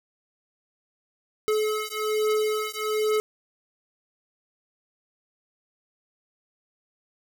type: beating tone pair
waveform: square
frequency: 428.6 / 429.8 Hz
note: A4 / A4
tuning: -45 / -41 cents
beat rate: 1.2 Hz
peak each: -27 dBFS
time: 1.48-3.2 s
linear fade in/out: 0 ms
effects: none